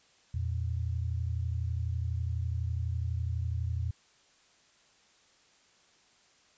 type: tone pair together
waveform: sine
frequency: 83.1 / 115.14 Hz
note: E2 / A#2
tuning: +15 / -21 cents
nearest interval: tritone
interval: 564 cents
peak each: -31 / -34 dBFS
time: 0.34-3.91 s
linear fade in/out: 5 ms
effects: white hiss -64 dBFS RMS until 6.57 s + resampled to 16000 Hz